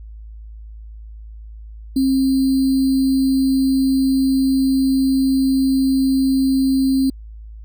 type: tone with sample-and-hold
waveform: sine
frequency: 266.4 Hz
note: C4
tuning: 31 cents sharp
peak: -13 dBFS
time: 1.96-7.1 s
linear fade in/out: 5 ms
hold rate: 4410 Hz
effects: added 54 Hz sine -33 dBFS peak until 7.64 s